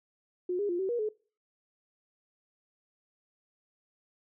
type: tone with pitch steps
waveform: sine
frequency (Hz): 360 / 408.6 / 349.7 / 381.6 / 477.1 / 427.6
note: F#4 / G#4 / F4 / G4 / A#4 / A4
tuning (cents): -47 / -28 / +2 / -47 / +40 / -49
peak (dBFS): -28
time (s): 0.49-1.09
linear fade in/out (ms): 5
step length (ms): 100
effects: noise-tail reverb RT60 0.4 s tail -23 dB re dry